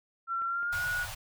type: tone with pitch glide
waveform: sine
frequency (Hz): 1358 to 1455.5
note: F6 to F#6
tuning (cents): -49 to -29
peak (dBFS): -29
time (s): 0.27-1.07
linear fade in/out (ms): 50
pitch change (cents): +120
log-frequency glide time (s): 0.45-0.86
type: click train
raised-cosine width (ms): 0.5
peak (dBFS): -36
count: 4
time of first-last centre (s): 0.42-1.048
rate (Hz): 4.78
type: band-stop noise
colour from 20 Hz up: pink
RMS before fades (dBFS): -40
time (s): 0.72-1.15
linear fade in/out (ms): 10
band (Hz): 140 to 600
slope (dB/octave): 48
effects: none